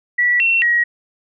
sine tone with pitch steps, 1948 / 2714 / 1901 Hz, B6 / E7 / A#6, -24 / +50 / +33 cents, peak -12 dBFS, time 0.18-0.84 s, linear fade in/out 10 ms, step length 220 ms, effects none

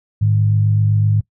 sine tone pair together, 105.7 / 153.59 Hz, G#2 / D#3, +31 / -22 cents, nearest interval tritone, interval 647 cents, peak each -12 / -21 dBFS, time 0.21-1.21 s, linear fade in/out 10 ms, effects noise-tail reverb RT60 0.1 s tail -21 dB re dry

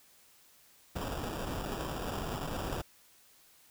pink noise with sample-and-hold, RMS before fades -37 dBFS, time 0.95-2.82 s, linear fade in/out 10 ms, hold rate 2100 Hz, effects white hiss -62 dBFS RMS until 3.7 s

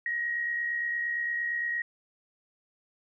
sine tone with amplitude modulation, 1891 Hz, A#6, 24 cents sharp, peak -26 dBFS, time 0.06-1.82 s, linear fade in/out 2 ms, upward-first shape sine, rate 68.7 Hz, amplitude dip 40%, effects none

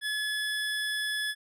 25% pulse tone, 1710 Hz, A6, 50 cents flat, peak -25 dBFS, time 0.01-1.35 s, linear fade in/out 50 ms, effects low-pass 12000 Hz 12 dB/octave

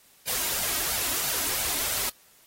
white noise with flanger, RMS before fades -28 dBFS, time 0.27-2.1 s, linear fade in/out 10 ms, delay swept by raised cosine 1.3 to 3.2 ms, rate 3 Hz, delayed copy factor +0.55, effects white hiss -58 dBFS RMS until 2.46 s + AAC 48 kbps

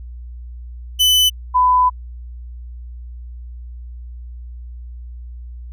40% pulse / sine tone pair in turn, 3000 / 1001.1 Hz, F#7 / B5, +23 / +23 cents, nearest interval octave + perfect fifth, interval 1900 cents, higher first, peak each -10 dBFS, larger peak neither, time 0.99-1.3 / 1.54-1.9 s, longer second, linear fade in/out 20 ms, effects added 60 Hz sine -30 dBFS peak until 5.72 s

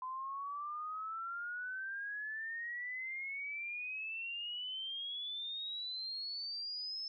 sine exponential sweep, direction up, 1019 to 5274 Hz, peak -39 dBFS, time 0.02-7.08 s, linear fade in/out 2 ms, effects none

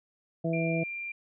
harmonic tone, 164.81 Hz, E3, in tune, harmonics 1 / 2 / 3 / 4, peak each -29 / -33 / -35 / -33 dBFS, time 0.44-0.84 s, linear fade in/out 10 ms
sine tone, 2380 Hz, D7, 22 cents sharp, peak -34 dBFS, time 0.53-1.12 s, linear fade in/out 5 ms
effects none

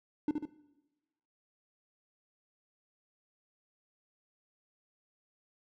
triangle tone with echo, 298.4 Hz, D4, 28 cents sharp, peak -24 dBFS, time 0.28-0.31 s, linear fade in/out 2 ms, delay 72 ms, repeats 2, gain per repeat -4 dB, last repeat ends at 0.454 s, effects noise-tail reverb RT60 1.0 s tail -17 dB re dry

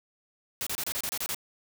white noise bursts, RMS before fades -32 dBFS, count 9, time 0.61-1.346 s, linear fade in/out 0 ms, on 56 ms, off 29 ms, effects none

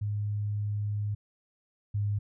sine tone pair in turn, 103.8 / 102.79 Hz, G#2 / G#2, 0 / -17 cents, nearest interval unison, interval 17 cents, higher first, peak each -28 / -26 dBFS, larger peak second, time 0.01-1.15 / 1.94-2.19 s, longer first, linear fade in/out 10 ms, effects none

